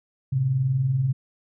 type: tone pair together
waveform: sine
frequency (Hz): 112.7 / 133.18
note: A2 / C3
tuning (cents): +42 / +31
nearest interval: minor third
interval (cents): 289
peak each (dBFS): -29 / -20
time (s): 0.32-1.13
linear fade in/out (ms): 10
effects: none